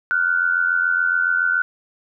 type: tone pair together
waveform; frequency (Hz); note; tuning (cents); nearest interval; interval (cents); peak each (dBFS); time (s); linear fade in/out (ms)
sine; 1413 / 1500.1; F6 / F#6; +20 / +23; minor second; 103; -20 / -18; 0.11-1.62; 0
effects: none